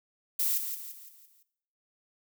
violet noise with echo, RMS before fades -28 dBFS, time 0.39-0.58 s, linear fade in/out 5 ms, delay 170 ms, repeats 5, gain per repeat -7 dB, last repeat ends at 1.43 s, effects noise-tail reverb RT60 0.7 s tail -17 dB re dry

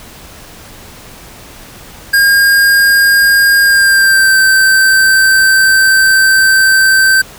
square tone with pitch glide, 1616 to 1552 Hz, G#6 to G6, -48 to -18 cents, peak -6 dBFS, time 2.13-7.22 s, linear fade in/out 10 ms, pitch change -70 cents, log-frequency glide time 3.63-4.38 s, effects pink hiss -34 dBFS RMS until 7.38 s

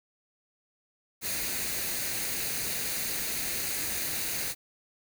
white noise with comb filter, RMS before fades -32 dBFS, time 1.21-4.55 s, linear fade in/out 50 ms, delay 0.46 ms, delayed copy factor +0.5, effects none

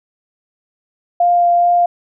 sine tone with vibrato, 698.5 Hz, F5, in tune, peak -9 dBFS, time 1.2-1.86 s, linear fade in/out 5 ms, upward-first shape sine, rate 2.4 Hz, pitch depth 8 cents each way, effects none

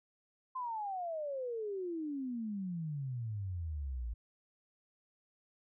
sine exponential sweep, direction down, 1046.5 to 55 Hz, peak -36 dBFS, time 0.55-4.14 s, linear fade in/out 10 ms, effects none

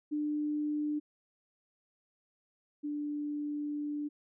sine tone pair in turn, 298.5 / 294.4 Hz, D4 / D4, +28 / +4 cents, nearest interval unison, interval 24 cents, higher first, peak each -30 / -33 dBFS, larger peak first, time 0.11-1 / 2.83-4.09 s, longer second, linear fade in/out 20 ms, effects none

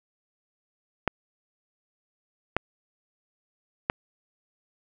clicks, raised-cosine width 0.5 ms, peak -7 dBFS, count 3, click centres 1.077 / 2.566 / 3.899 s, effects none

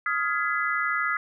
sine chord, F half-diminished seventh, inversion third, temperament just, 1257.2 / 1396.9 / 1676.3 / 2012 Hz, Eb6 / F6 / Ab6 / Cb7, +18 / 0 / +16 / +32 cents, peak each -28 / -29 / -30 / -29 dBFS, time 0.06-1.17 s, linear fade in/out 2 ms, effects none

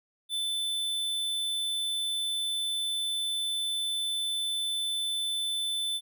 square tone, 3520 Hz, A7, in tune, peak -29 dBFS, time 0.29-6.01 s, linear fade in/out 50 ms, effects none

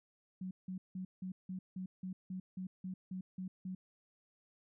sine tone bursts, 185.8 Hz, F#3, 7 cents sharp, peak -39 dBFS, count 13, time 0.41-3.75 s, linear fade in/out 5 ms, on 100 ms, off 170 ms, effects none

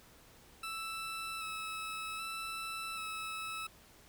20% pulse tone with vibrato, 1311 Hz, E6, 10 cents flat, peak -34 dBFS, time 0.63-3.67 s, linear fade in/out 5 ms, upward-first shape square, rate 0.64 Hz, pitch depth 15 cents each way, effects pink hiss -60 dBFS RMS until 4.08 s

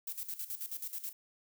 violet noise with tremolo, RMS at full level -39 dBFS, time 0.07-1.13 s, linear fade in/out 5 ms, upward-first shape square, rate 9.3 Hz, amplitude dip 75%, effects none

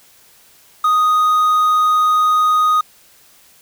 triangle tone with quantisation, 1244.5 Hz, D#6, in tune, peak -9 dBFS, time 0.84-2.81 s, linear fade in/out 5 ms, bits 6, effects white hiss -49 dBFS RMS until 3.61 s

